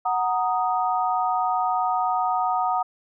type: chord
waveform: sine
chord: D# minor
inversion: first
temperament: equal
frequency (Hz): 740 / 932.3 / 1244.5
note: F#5 / A#5 / D#6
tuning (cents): 0 / 0 / 0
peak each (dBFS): -23 / -26 / -26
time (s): 0.05-2.83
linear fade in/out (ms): 10
effects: none